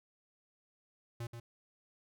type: tone with echo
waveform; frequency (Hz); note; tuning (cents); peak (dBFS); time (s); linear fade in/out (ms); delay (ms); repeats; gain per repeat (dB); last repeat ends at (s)
square; 117.4; A#2; +13; -39; 1.2-1.27; 5; 130; 1; -6; 1.4
effects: none